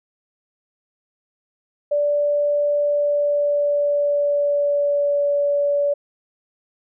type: tone with pitch glide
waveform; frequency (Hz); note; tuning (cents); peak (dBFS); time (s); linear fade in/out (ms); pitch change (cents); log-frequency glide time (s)
sine; 583 to 574; D5 to D5; -13 to -40; -16; 1.91-5.94; 10; -27; 2.81-5.27
effects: none